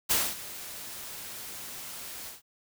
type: noise with ADSR envelope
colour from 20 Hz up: white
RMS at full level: -24 dBFS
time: 0.09-2.42 s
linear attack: 20 ms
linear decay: 240 ms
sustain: -17 dB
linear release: 150 ms
effects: none